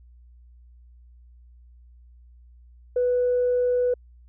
sine tone, 493.9 Hz, B4, in tune, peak -18 dBFS, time 2.96-3.94 s, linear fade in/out 5 ms, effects tanh soft clip ceiling -15 dBFS + added 60 Hz sine -48 dBFS peak until 4.28 s

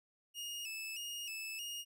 sawtooth tone with vibrato, 2735 Hz, F7, 37 cents flat, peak -38 dBFS, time 0.34-1.85 s, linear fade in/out 50 ms, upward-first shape square, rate 1.6 Hz, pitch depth 75 cents each way, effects none

